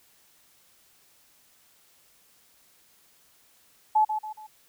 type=tone with echo; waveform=sine; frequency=860 Hz; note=A5; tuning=40 cents flat; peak=-17 dBFS; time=3.95-4.05 s; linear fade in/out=10 ms; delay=140 ms; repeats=3; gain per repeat=-8 dB; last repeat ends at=4.47 s; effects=white hiss -61 dBFS RMS until 4.68 s